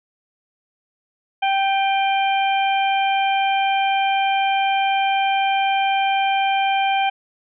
harmonic tone with a mistuned harmonic, 781 Hz, G5, 7 cents flat, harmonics 1 / 2 / 3 / 4, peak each -17 / -29 / -25 / -28 dBFS, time 1.42-7.1 s, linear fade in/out 10 ms, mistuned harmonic 3, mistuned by +35 cents, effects none

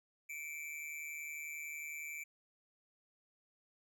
square tone with amplitude modulation, 2329 Hz, D7, 15 cents flat, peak -40 dBFS, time 0.29-2.24 s, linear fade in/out 10 ms, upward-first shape sine, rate 151 Hz, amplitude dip 70%, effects none

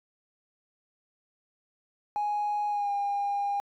triangle tone with pitch glide, 831 to 807.3 Hz, G#5 to G#5, +1 to -49 cents, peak -23 dBFS, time 2.16-3.6 s, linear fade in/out 0 ms, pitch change -50 cents, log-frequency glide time 2.69-2.91 s, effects tanh soft clip ceiling -23 dBFS

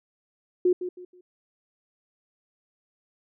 sine tone with echo, 360.8 Hz, F#4, 44 cents flat, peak -17 dBFS, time 0.65-0.73 s, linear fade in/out 5 ms, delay 160 ms, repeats 3, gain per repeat -11 dB, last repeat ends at 1.21 s, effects none

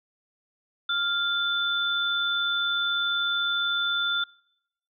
sine tone pair together, 1396.9 / 3524 Hz, F6 / A7, 0 / +2 cents, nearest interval octave + major third, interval 1602 cents, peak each -26 dBFS, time 0.89-4.24 s, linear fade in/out 5 ms, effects noise-tail reverb RT60 0.8 s tail -25 dB re dry

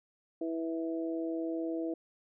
harmonic tone, 163.8 Hz, E3, 11 cents flat, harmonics 2 / 3 / 4, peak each -33 / -40 / -41 dBFS, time 0.41-1.94 s, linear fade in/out 5 ms, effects none

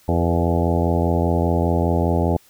harmonic tone with a mistuned harmonic, 85 Hz, F2, 46 cents flat, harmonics 1 / 2 / 3 / 4 / 5 / 6 / 7 / 8 / 9 / 10, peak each -20 / -23 / -25 / -26 / -27 / -28 / -28 / -29 / -30 / -30 dBFS, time 0.08-2.37 s, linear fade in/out 5 ms, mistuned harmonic 6, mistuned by -36 cents, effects white hiss -54 dBFS RMS until 2.49 s

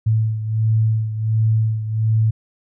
sine beating tone pair, 110 / 111.4 Hz, A2 / A2, 0 / +22 cents, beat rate 1.4 Hz, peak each -16 / -22 dBFS, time 0.06-2.31 s, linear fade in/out 10 ms, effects none

